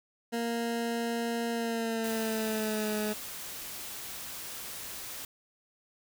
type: tone with pitch glide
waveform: 20% pulse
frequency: 233.1 to 212.5 Hz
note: A#3 to G#3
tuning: 0 to +40 cents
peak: -25 dBFS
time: 0.32-3.14 s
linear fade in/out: 20 ms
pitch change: -160 cents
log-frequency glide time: 1.5-2.95 s
type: noise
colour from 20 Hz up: white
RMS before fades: -41 dBFS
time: 2.04-5.25 s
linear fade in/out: 2 ms
effects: none